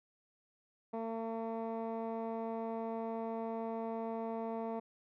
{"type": "tone with low-pass filter", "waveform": "15% pulse", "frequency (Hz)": 226.1, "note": "A3", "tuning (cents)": 47, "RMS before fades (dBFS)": -39, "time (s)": [0.93, 4.8], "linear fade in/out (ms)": 10, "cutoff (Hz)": 930, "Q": 1.1, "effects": []}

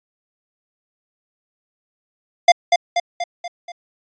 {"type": "tone with echo", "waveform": "square", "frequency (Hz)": 698.5, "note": "F5", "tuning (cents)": 0, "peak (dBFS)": -6, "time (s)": [2.48, 2.52], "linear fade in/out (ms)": 5, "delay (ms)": 240, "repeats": 5, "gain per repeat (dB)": -5, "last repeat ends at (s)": 3.72, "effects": ["resampled to 16000 Hz"]}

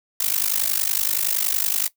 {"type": "noise with amplitude modulation", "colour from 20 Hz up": "blue", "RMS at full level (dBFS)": -18, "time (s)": [0.2, 1.88], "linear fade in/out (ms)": 5, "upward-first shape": "sine", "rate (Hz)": 50.7, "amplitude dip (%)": 95, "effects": ["noise-tail reverb RT60 0.1 s tail -17 dB re dry"]}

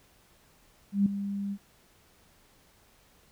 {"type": "tone with ADSR envelope", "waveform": "sine", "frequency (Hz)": 200, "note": "G3", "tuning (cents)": 35, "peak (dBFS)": -18, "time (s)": [0.92, 1.58], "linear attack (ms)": 140, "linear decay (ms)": 4, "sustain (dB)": -12, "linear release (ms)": 57, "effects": ["pink hiss -62 dBFS RMS until 3.31 s"]}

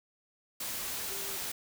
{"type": "tone in noise", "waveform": "sine", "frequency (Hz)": 392, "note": "G4", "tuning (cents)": 0, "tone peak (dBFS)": -47, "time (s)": [1.1, 1.37], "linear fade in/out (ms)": 5, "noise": "white", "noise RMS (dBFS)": -37, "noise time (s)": [0.6, 1.52], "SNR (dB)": -13, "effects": []}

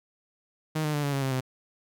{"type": "tone with pitch steps", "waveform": "sawtooth", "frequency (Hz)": [156.1, 151.31, 146.66, 142.16, 137.79, 133.56, 129.46], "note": ["D#3", "D#3", "D3", "C#3", "C#3", "C3", "C3"], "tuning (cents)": [6, -48, -2, 44, -10, 36, -18], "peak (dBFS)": -22, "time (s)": [0.75, 1.408], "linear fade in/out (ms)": 10, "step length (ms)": 94, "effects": []}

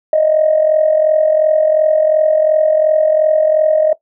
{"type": "tone with amplitude modulation", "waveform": "sine", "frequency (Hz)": 622.3, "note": "D#5", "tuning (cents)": 0, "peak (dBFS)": -5, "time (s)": [0.13, 3.93], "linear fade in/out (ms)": 2, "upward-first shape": "sine", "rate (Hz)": 42.8, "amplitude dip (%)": 70, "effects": ["noise-tail reverb RT60 0.1 s tail -17 dB re dry", "tanh soft clip ceiling -1 dBFS"]}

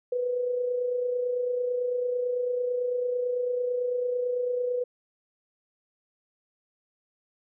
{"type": "tone with amplitude modulation", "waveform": "sine", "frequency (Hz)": 493.9, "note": "B4", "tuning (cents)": 0, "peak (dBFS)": -23, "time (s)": [0.12, 4.84], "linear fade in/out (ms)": 5, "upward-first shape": "sine", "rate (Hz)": 29, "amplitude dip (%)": 45, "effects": []}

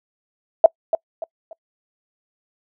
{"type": "tone with echo", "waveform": "sine", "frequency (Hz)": 654, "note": "E5", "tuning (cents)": -14, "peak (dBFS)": -4, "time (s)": [0.64, 0.66], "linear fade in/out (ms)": 2, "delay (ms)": 290, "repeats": 3, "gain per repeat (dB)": -10, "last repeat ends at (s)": 1.53, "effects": ["noise-tail reverb RT60 0.1 s tail -26 dB re dry"]}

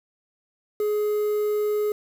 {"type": "tone with quantisation", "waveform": "triangle", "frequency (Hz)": 420, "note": "G#4", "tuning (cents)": 19, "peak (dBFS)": -19, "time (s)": [0.8, 1.92], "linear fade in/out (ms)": 2, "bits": 7, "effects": []}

